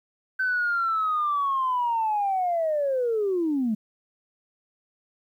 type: linear sweep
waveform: sine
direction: down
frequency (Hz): 1537 to 206.2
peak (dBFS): -21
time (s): 0.39-3.75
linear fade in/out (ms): 10
effects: tanh soft clip ceiling -17 dBFS + 10-bit